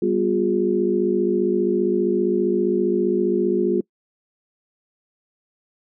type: tone cluster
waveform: sine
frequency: 195.9 / 243.8 / 356.4 / 411.5 Hz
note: G3 / B3 / F4 / G#4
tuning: -1 / -22 / +35 / -16 cents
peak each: -25 / -26 / -19 / -24 dBFS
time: 0.02-3.81 s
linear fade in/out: 5 ms
effects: noise-tail reverb RT60 0.1 s tail -24 dB re dry